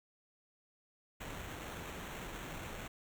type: noise with sample-and-hold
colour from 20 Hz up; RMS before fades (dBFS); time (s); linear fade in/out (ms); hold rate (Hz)
pink; -45; 1.2-2.88; 10; 4900
effects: none